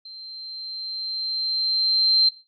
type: tone with level ramp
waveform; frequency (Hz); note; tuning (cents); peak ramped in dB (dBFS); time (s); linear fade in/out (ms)
sine; 4133; C8; -22; -37 to -13; 0.05-2.29; 5
effects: noise-tail reverb RT60 0.3 s tail -17 dB re dry